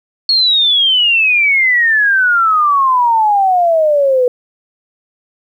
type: exponential sweep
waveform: sine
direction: down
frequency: 4352 to 487.9 Hz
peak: -8 dBFS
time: 0.29-4.28 s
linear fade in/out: 2 ms
effects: 8-bit